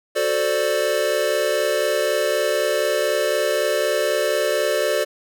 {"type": "chord", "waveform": "square", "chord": "D dominant seventh", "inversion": "first", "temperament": "equal", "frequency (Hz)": [370, 440, 523.3, 587.3], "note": ["F#4", "A4", "C5", "D5"], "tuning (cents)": [0, 0, 0, 0], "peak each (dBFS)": [-28, -25, -26, -22], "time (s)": [0.15, 5.05], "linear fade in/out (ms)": 20, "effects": []}